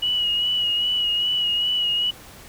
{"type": "tone with vibrato", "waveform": "sine", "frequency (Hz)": 2914, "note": "F#7", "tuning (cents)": -27, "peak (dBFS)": -19, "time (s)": [0.02, 2.11], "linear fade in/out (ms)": 10, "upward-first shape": "sine", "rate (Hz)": 2.5, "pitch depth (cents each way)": 31, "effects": ["pink hiss -44 dBFS RMS until 2.48 s"]}